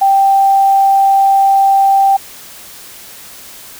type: tone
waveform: sine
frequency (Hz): 784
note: G5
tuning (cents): 0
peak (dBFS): -6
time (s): 0.01-2.17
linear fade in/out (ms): 10
effects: white hiss -34 dBFS RMS until 3.79 s